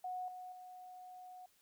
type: tone with level steps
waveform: sine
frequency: 733 Hz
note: F#5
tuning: 16 cents flat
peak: -39 / -46 / -50 dBFS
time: 0.04-1.46 s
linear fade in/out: 5 ms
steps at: 0.28 / 0.52 s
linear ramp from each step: 2 ms
effects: white hiss -72 dBFS RMS until 1.61 s